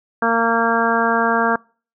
harmonic tone, 230 Hz, A#3, 23 cents flat, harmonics 1 / 2 / 3 / 4 / 5 / 6 / 7, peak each -22 / -22 / -22 / -22 / -22 / -22 / -22 dBFS, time 0.22-1.56 s, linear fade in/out 5 ms, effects noise-tail reverb RT60 0.4 s tail -26 dB re dry

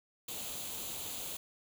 white noise with comb filter, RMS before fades -41 dBFS, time 0.28-1.37 s, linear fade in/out 5 ms, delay 0.28 ms, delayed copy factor +0.6, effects none

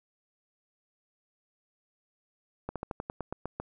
slowing click train, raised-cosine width 1 ms, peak -20 dBFS, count 10, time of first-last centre 2.69-3.6 s, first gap 67 ms, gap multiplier 1.1, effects none

